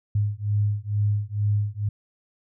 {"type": "beating tone pair", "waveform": "sine", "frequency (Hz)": [102.6, 104.8], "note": ["G#2", "G#2"], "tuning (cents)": [-21, 16], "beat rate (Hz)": 2.2, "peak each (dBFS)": -24, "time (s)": [0.15, 1.89], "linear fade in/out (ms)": 5, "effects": []}